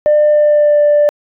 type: tone with pitch glide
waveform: sine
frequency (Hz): 599 to 589.4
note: D5 to D5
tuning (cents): +34 to +6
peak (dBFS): -5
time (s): 0.06-1.09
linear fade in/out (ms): 0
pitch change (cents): -28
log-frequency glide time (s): 0.28-0.81
effects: tanh soft clip ceiling -4 dBFS